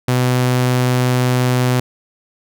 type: tone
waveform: sawtooth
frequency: 125.7 Hz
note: B2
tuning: 31 cents sharp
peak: -9 dBFS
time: 0.08-1.8 s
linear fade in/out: 5 ms
effects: none